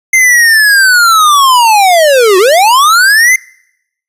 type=linear two-way sweep; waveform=square; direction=down then up; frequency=2099 to 356.5 to 2099 Hz; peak=-4 dBFS; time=0.13-3.36 s; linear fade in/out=5 ms; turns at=2.38 s; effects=noise-tail reverb RT60 0.8 s tail -25 dB re dry + resampled to 32000 Hz